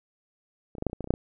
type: clicks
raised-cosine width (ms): 2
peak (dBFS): -28 / -24 / -16 / -10 / -30 / -19 / -20 / -22 / -27 / -7 / -15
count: 11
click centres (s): 0.752 / 0.783 / 0.824 / 0.867 / 0.898 / 0.931 / 1.007 / 1.043 / 1.074 / 1.106 / 1.139
effects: none